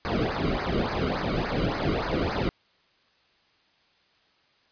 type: noise with flanger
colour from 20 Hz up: brown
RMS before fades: -27 dBFS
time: 0.05-2.49 s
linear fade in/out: 0 ms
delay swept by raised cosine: 0.29 to 1.19 ms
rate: 3.5 Hz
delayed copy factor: -0.9
effects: white hiss -64 dBFS RMS until 4.71 s + resampled to 11025 Hz